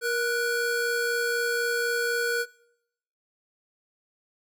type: tone pair together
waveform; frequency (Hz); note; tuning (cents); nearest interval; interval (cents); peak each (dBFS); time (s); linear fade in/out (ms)
square; 472 / 1480; A#4 / F#6; +22 / 0; octave + minor sixth; 1978; -28 / -28; 0.01-2.46; 50
effects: noise-tail reverb RT60 0.8 s tail -23 dB re dry